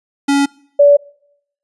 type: tone pair in turn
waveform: square / sine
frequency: 280.8 / 574.7 Hz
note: C#4 / D5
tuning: +22 / -38 cents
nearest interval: octave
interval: 1240 cents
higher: second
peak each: -11 / -4 dBFS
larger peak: second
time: 0.28-0.46 / 0.79-0.97 s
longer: neither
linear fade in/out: 10 ms
effects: noise-tail reverb RT60 0.7 s tail -25 dB re dry + resampled to 24000 Hz